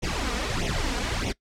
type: noise with flanger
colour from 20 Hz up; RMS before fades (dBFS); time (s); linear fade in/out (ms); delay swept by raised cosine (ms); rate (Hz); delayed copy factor
pink; -27; 0.02-1.33; 20; 0.32 to 4.22; 1.6; +0.8
effects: noise-tail reverb RT60 0.1 s tail -21 dB re dry + low-pass 6000 Hz 12 dB/octave